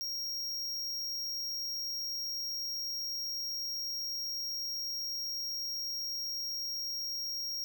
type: tone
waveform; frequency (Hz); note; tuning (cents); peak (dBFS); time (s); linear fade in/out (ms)
square; 5588; F8; 0; -35; 0.01-7.64; 0
effects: none